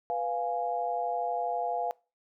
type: chord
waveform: sine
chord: F diminished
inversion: second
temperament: equal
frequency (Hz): 493.9 / 698.5 / 830.6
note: Cb5 / F5 / Ab5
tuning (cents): 0 / 0 / 0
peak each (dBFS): -35 / -30 / -34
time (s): 0.1-1.91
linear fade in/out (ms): 0
effects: noise-tail reverb RT60 0.3 s tail -23 dB re dry